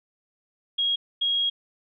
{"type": "tone bursts at uneven times", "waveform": "sine", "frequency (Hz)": 3285, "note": "G#7", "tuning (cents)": -20, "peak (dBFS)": -21, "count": 2, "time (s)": [[0.78, 0.96], [1.21, 1.5]], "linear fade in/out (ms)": 10, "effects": []}